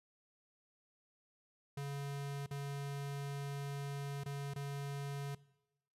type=tone with dropouts; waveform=square; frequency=140.9 Hz; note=C#3; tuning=29 cents sharp; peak=-40 dBFS; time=1.77-5.35 s; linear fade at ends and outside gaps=5 ms; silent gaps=2.463-2.509 / 4.237-4.259 / 4.538-4.559 s; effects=noise-tail reverb RT60 0.9 s tail -20 dB re dry + resampled to 32000 Hz